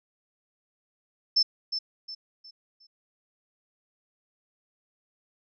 sine tone with echo, 5290 Hz, E8, 5 cents sharp, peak -18 dBFS, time 1.36-1.43 s, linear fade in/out 10 ms, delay 360 ms, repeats 4, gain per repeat -9 dB, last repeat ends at 2.87 s, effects none

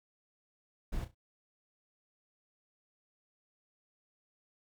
brown noise with echo, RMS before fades -36 dBFS, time 0.92-1.05 s, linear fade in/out 10 ms, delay 33 ms, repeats 3, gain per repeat -11 dB, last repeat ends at 1.149 s, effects none

